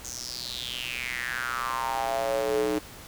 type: tone with high-pass filter sweep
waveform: square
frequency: 61.74 Hz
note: B1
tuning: in tune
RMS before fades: -30 dBFS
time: 0.04-2.79 s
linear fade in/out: 10 ms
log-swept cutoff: 6600 to 340 Hz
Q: 6
effects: pink hiss -45 dBFS RMS until 3.07 s